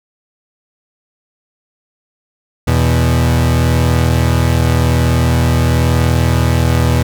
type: tone pair together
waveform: 35% pulse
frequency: 81.37 / 122.3 Hz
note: E2 / B2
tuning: -22 / -16 cents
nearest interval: perfect fifth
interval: 706 cents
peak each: -11 dBFS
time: 2.67-7.03 s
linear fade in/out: 10 ms
effects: none